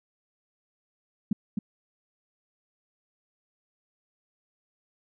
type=tone with echo; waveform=sine; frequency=207.7 Hz; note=G#3; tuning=in tune; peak=-20 dBFS; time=1.31-1.33 s; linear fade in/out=5 ms; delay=260 ms; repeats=1; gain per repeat=-4 dB; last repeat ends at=1.59 s; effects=none